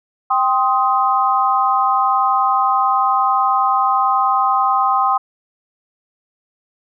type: chord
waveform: sine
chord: C minor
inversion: second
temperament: just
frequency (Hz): 784.9 / 1046.5 / 1255.8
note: G5 / C6 / Eb6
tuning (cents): +2 / 0 / +16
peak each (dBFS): -17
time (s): 0.3-5.18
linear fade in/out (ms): 10
effects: none